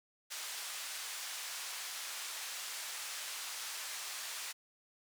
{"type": "band-pass noise", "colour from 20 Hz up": "white", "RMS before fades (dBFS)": -43, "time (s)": [0.3, 4.53], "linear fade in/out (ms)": 20, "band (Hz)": [910, 8400], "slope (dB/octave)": 12, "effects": []}